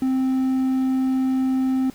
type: tone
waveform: triangle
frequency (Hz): 261.6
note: C4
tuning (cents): 0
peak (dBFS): -16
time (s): 0.02-1.9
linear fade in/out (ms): 2
effects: pink hiss -48 dBFS RMS until 1.94 s